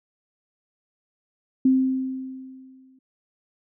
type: tone with exponential decay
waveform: sine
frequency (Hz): 261.6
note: C4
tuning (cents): 0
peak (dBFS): -13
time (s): 1.65-2.99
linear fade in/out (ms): 5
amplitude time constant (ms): 290
effects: none